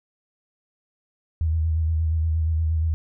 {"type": "tone with vibrato", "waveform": "sine", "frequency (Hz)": 80.1, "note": "E2", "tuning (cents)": -49, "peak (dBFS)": -19, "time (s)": [1.41, 2.94], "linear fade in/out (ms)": 0, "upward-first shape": "square", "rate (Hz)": 8.5, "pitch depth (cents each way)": 33, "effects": []}